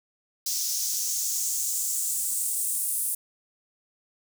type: noise with high-pass filter sweep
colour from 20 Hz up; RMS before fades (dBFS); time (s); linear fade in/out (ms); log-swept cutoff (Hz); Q
white; -28; 0.46-3.15; 5; 5400 to 9700; 2.9
effects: none